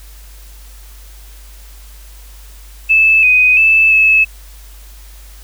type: tone with pitch steps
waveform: sine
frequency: 2622 / 2501 / 2629 / 2598 Hz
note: E7 / D#7 / E7 / E7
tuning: -10 / +8 / -5 / -26 cents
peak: -6 dBFS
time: 2.89-4.25 s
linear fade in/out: 20 ms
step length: 340 ms
effects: added 50 Hz sine -34 dBFS peak until 5.43 s + white hiss -43 dBFS RMS until 5.43 s